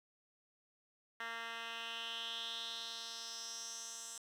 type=tone with band-pass filter sweep; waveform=10% pulse; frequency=229.8 Hz; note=A#3; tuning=25 cents flat; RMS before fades=-45 dBFS; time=1.2-4.18 s; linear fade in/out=2 ms; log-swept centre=2000 to 7400 Hz; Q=3.9; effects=11-bit